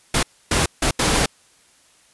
pink noise bursts at uneven times, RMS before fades -18 dBFS, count 4, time 0.14-0.23 / 0.51-0.66 / 0.82-0.91 / 0.99-1.26 s, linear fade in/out 5 ms, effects white hiss -55 dBFS RMS until 2.13 s + resampled to 24000 Hz

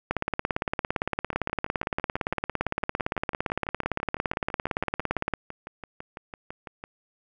two click trains, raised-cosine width 0.5 ms, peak -22 / -10 dBFS, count 34 / 93, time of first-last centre 1.33-6.839 / 0.11-5.337 s, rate 5.99 / 17.6 Hz, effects none

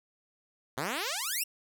5% pulse exponential sweep, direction up, 121.4 to 2881 Hz, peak -20 dBFS, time 0.77-1.44 s, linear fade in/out 10 ms, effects none

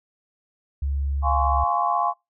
sine tone with pitch glide, 69.8 to 68.88 Hz, C#2 to C#2, +13 to -10 cents, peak -22 dBFS, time 0.82-1.64 s, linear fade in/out 5 ms, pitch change -23 cents, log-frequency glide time 1.26-1.53 s
sine chord, Db major seventh, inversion first, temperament equal with one note detuned, 698.5 / 830.6 / 1046.5 / 1122.9 Hz, F5 / Ab5 / C6 / Db6, 0 / 0 / 0 / +22 cents, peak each -25 dBFS, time 1.22-2.14 s, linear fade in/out 50 ms
effects noise-tail reverb RT60 0.2 s tail -23 dB re dry

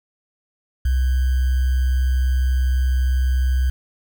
sine tone with sample-and-hold, 64.1 Hz, C2, 35 cents flat, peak -15 dBFS, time 0.85-3.7 s, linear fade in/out 5 ms, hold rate 1575 Hz, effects none

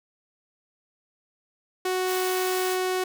sawtooth tone, 370 Hz, F#4, in tune, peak -20 dBFS, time 1.85-3.04 s, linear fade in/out 5 ms
white high-pass noise, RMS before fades -35 dBFS, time 2.05-2.78 s, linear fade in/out 50 ms, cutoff 770 Hz, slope 48 dB/octave
effects none

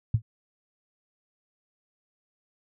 sine tone with exponential decay, 111.3 Hz, A2, 20 cents sharp, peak -15 dBFS, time 0.14-0.22 s, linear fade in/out 5 ms, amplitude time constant 17 ms, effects none

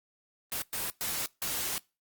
white noise bursts at uneven times, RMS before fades -33 dBFS, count 4, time 0.52-0.62 / 0.73-0.9 / 1.01-1.26 / 1.42-1.78 s, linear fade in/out 0 ms, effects noise-tail reverb RT60 0.3 s tail -25 dB re dry + Opus 24 kbps

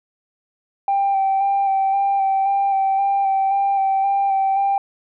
sine tone with vibrato, 784 Hz, G5, in tune, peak -14 dBFS, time 0.88-4.78 s, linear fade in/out 2 ms, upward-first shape square, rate 1.9 Hz, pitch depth 17 cents each way, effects tanh soft clip ceiling -12 dBFS

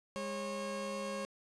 30% pulse tone pair together, 204.1 / 545 Hz, G#3 / C#5, -30 / -29 cents, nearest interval octave + perfect fourth, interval 1701 cents, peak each -39 / -36 dBFS, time 0.16-1.25 s, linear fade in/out 0 ms, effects resampled to 24000 Hz + 10-bit

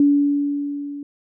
sine tone with level ramp, 286.4 Hz, D4, 43 cents flat, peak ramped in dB -10 to -29 dBFS, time 0-1.03 s, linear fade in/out 2 ms, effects none

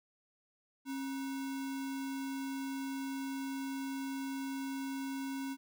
sine tone with sample-and-hold, 270 Hz, C#4, 45 cents flat, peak -36 dBFS, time 0.85-5.57 s, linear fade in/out 50 ms, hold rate 1225 Hz, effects none

